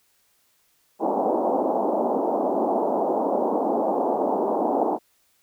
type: band-pass noise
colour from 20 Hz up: white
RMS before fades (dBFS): -23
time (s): 0.99-4.99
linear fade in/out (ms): 50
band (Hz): 220 to 880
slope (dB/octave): 48
effects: white hiss -65 dBFS RMS until 5.42 s